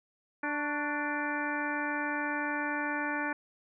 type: harmonic tone with a mistuned harmonic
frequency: 294.4 Hz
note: D4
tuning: 4 cents sharp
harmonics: 1 / 2 / 3 / 4 / 5 / 6 / 7 / 8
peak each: -36 / -41 / -37 / -42 / -36 / -37 / -46 / -42 dBFS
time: 0.43-3.33 s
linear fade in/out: 5 ms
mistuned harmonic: 4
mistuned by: -70 cents
effects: none